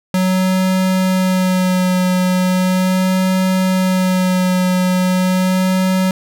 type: tone with vibrato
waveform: square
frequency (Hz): 185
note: F#3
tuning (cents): 0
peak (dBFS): -13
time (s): 0.14-6.11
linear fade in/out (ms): 2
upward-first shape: sine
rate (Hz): 0.38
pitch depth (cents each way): 18
effects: none